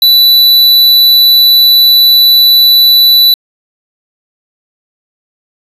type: tone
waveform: square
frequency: 3968 Hz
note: B7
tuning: 7 cents sharp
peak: -3 dBFS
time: 0.02-3.34 s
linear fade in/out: 2 ms
effects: resampled to 32000 Hz + 7-bit